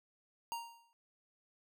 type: tone with exponential decay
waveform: square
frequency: 932.3 Hz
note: A#5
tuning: in tune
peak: -36 dBFS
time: 0.52-0.93 s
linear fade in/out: 0 ms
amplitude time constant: 89 ms
effects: none